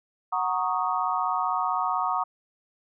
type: chord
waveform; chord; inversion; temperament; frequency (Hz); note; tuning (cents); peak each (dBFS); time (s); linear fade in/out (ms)
sine; D# minor seventh; first; equal; 740 / 932.3 / 1108.7 / 1244.5; F#5 / A#5 / C#6 / D#6; 0 / 0 / 0 / 0; -29; 0.32-2.24; 10
effects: none